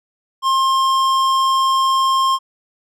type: tone with tanh clipping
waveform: sine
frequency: 1063 Hz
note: C6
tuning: 27 cents sharp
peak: -15 dBFS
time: 0.42-2.39 s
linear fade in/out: 50 ms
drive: 15 dB
effects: none